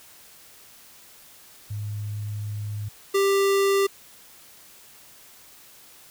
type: tone pair in turn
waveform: sine / square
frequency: 104.5 / 394.5 Hz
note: G#2 / G4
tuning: +11 / +11 cents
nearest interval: octave + major seventh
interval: 2300 cents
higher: second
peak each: -28 / -19 dBFS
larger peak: second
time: 1.7-2.89 / 3.14-3.87 s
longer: first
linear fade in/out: 10 ms
effects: white hiss -50 dBFS RMS until 6.1 s